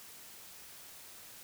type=silence; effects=white hiss -52 dBFS RMS until 1.43 s